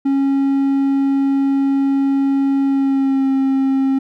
triangle tone with pitch glide, 274.4 to 268.6 Hz, C#4 to C4, -17 to +46 cents, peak -11 dBFS, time 0.05-3.99 s, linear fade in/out 10 ms, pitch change -37 cents, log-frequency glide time 2.65-3.29 s, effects none

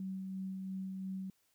sine tone with tremolo, 190 Hz, F#3, 46 cents sharp, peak -37 dBFS, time 0-1.3 s, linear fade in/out 2 ms, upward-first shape sine, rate 2.9 Hz, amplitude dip 25%, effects white hiss -75 dBFS RMS until 1.54 s

